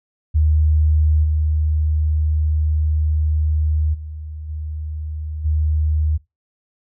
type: tone with level steps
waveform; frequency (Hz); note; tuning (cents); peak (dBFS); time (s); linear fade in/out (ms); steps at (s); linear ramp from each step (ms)
sine; 76.9; D#2; -20; -12 / -15 / -28 / -24 / -15; 0.34-6.18; 20; 1.23 / 3.93 / 4.48 / 5.44; 20
effects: noise-tail reverb RT60 0.2 s tail -20 dB re dry